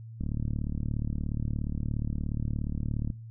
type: click train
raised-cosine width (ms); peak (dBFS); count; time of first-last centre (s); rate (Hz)
5; -19; 108; 0.21-3.102; 37
effects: noise-tail reverb RT60 0.3 s tail -21 dB re dry + added 113 Hz sine -41 dBFS peak until 3.3 s